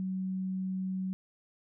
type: tone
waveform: sine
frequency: 187.9 Hz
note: F#3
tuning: 27 cents sharp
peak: -31 dBFS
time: 0-1.13 s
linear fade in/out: 0 ms
effects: none